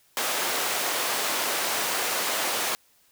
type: high-pass noise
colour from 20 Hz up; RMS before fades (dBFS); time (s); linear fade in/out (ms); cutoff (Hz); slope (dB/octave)
pink; -27; 0.17-2.75; 0; 530; 12
effects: white hiss -62 dBFS RMS until 3.11 s